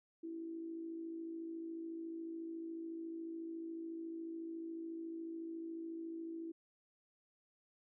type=tone with amplitude modulation; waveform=sine; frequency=329.6 Hz; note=E4; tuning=in tune; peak=-40 dBFS; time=0.23-6.52 s; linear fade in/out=10 ms; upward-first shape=sine; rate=54 Hz; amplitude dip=45%; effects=none